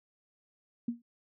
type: tone with exponential decay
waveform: sine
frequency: 236.3 Hz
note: A#3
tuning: 24 cents sharp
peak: -26 dBFS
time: 0.88-1.02 s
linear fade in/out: 5 ms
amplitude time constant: 29 ms
effects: none